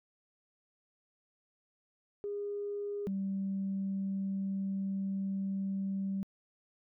sine tone pair in turn, 408.2 / 194.49 Hz, G#4 / G3, -30 / -13 cents, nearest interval octave + minor second, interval 1283 cents, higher first, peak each -34 / -31 dBFS, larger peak second, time 2.24-3.07 / 3.07-6.23 s, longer second, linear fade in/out 0 ms, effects tanh soft clip ceiling -27 dBFS

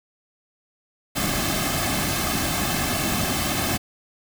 pink noise with comb filter, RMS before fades -24 dBFS, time 1.15-3.78 s, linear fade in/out 20 ms, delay 2.1 ms, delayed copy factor -0.7, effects none

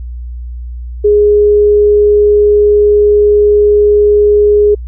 sine tone, 415.2 Hz, G#4, in tune, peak -4 dBFS, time 1.04-4.75 s, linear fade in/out 10 ms, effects added 60 Hz sine -20 dBFS peak until 4.87 s

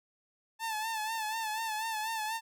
sawtooth tone with vibrato, 880 Hz, A5, in tune, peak -29 dBFS, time 0.59-2.41 s, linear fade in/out 50 ms, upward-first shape sine, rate 4.1 Hz, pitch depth 58 cents each way, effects none

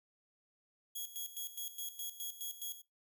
5% pulse tone with tremolo, 3322 Hz, G#7, in tune, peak -31 dBFS, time 0.95-2.82 s, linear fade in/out 10 ms, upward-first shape square, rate 4.8 Hz, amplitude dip 75%, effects noise-tail reverb RT60 0.2 s tail -19 dB re dry

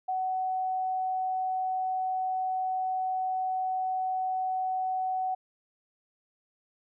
sine tone, 749 Hz, F#5, 21 cents sharp, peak -27 dBFS, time 0.08-5.35 s, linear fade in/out 10 ms, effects none

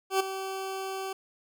20% pulse tone with ADSR envelope, 384 Hz, G4, 36 cents flat, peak -16 dBFS, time 0.1-1.13 s, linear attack 100 ms, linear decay 10 ms, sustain -12 dB, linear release 5 ms, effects none

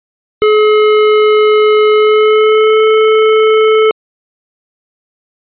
square tone with pitch glide, 426.3 to 435.8 Hz, G#4 to A4, +45 to -17 cents, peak -6 dBFS, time 0.42-3.91 s, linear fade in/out 0 ms, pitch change +38 cents, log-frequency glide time 1.93-2.84 s, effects resampled to 8000 Hz

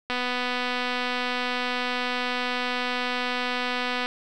click train, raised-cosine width 0.3 ms, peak -12 dBFS, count 983, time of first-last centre 0.1-4.06 s, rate 248 Hz, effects none

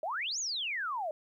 sine exponential two-way sweep, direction up then down, 587.3 to 7040 to 587.3 Hz, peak -32 dBFS, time 0.03-1.11 s, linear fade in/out 2 ms, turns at 0.39 s, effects 12-bit

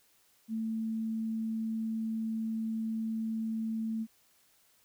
sine tone, 222.6 Hz, A3, 20 cents sharp, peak -31 dBFS, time 0.48-4.07 s, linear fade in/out 50 ms, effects white hiss -67 dBFS RMS until 4.84 s

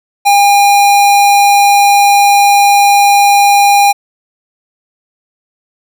square tone, 808 Hz, G#5, 48 cents flat, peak -5 dBFS, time 0.25-3.93 s, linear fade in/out 20 ms, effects none

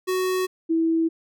square / sine tone pair in turn, 371 / 326.9 Hz, F#4 / E4, +5 / -14 cents, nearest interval major second, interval 219 cents, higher first, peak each -22 / -18 dBFS, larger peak second, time 0.07-0.47 / 0.69-1.09 s, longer neither, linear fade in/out 20 ms, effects none

